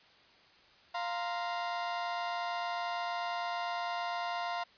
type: chord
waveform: 35% pulse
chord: F suspended fourth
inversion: none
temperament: equal with one note detuned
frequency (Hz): 698.5 / 932.3 / 1041.1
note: F5 / Bb5 / C6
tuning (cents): 0 / 0 / -9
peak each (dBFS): -34 / -39 / -38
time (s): 0.94-4.64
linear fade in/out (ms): 10
effects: white hiss -61 dBFS RMS until 4.77 s + resampled to 11025 Hz